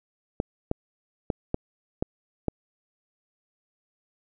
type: clicks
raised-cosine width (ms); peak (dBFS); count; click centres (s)
2; -11; 6; 0.401 / 0.714 / 1.302 / 1.544 / 2.025 / 2.483
effects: none